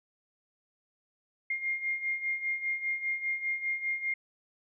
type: beating tone pair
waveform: sine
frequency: 2119 / 2124 Hz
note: C7 / C7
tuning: +21 / +25 cents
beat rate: 5 Hz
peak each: -36 / -31 dBFS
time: 1.5-4.14 s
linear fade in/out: 5 ms
effects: none